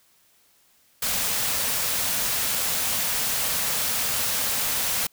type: band-stop noise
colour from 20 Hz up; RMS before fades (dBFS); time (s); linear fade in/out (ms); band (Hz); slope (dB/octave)
white; -25; 1.02-5.07; 5; 290 to 420; 96
effects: white hiss -61 dBFS RMS until 5.12 s